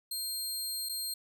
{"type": "tone with dropouts", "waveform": "20% pulse", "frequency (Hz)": 4200, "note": "C8", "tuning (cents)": 6, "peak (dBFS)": -28, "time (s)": [0.11, 1.14], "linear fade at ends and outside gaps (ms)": 5, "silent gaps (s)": [0.889, 0.893], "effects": []}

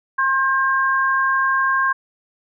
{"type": "tone pair together", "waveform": "sine", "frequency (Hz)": [1067.9, 1600], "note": ["C6", "G6"], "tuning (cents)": [35, 35], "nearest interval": "perfect fifth", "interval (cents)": 700, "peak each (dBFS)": -18, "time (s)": [0.18, 1.93], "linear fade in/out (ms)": 10, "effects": []}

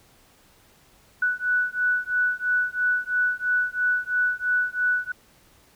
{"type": "beating tone pair", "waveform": "sine", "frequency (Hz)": [1480, 1483], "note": ["F#6", "F#6"], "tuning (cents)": [0, 4], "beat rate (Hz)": 3, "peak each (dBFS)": -24, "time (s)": [1.22, 5.12], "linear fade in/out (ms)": 5, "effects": ["pink hiss -57 dBFS RMS until 5.75 s"]}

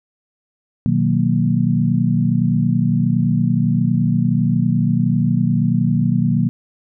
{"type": "chord", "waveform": "sine", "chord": "B major seventh", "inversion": "none", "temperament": "equal", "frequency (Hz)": [123.47, 155.56, 185, 233.1], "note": ["B2", "D#3", "F#3", "A#3"], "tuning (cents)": [0, 0, 0, 0], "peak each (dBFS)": -19, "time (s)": [0.86, 6.49], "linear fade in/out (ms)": 0, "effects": []}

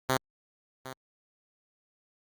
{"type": "tone with echo", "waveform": "5% pulse", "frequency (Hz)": 130.81, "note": "C3", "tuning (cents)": 0, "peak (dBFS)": -13, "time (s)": [0.09, 0.17], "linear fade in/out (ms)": 2, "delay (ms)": 760, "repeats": 1, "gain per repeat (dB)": -15, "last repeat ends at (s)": 0.93, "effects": ["Opus 48 kbps"]}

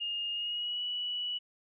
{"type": "tone with pitch glide", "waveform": "sine", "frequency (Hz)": [2836, 2945], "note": ["F7", "F#7"], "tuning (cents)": [26, -9], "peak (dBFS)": -32, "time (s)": [0, 1.39], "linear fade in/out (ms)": 20, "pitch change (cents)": 65, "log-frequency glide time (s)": [0.32, 0.82], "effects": []}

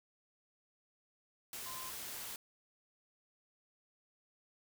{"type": "tone in noise", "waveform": "sine", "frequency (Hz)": 1034, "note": "C6", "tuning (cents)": -21, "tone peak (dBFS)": -48, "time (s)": [1.66, 1.9], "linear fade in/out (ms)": 2, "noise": "white", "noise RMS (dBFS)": -45, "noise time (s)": [1.53, 2.36], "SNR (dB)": -6, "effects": []}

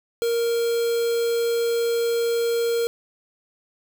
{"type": "tone with quantisation", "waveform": "triangle", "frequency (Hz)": 466.2, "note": "A#4", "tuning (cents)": 0, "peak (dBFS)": -18, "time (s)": [0.22, 2.87], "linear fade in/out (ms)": 0, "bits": 5, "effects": []}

